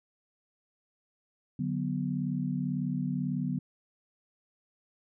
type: chord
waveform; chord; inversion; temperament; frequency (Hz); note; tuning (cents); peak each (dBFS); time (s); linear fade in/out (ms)
sine; B minor; first; equal; 146.83 / 185 / 246.9; D3 / F#3 / B3; 0 / 0 / 0; -33; 1.59-3.59; 5
effects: none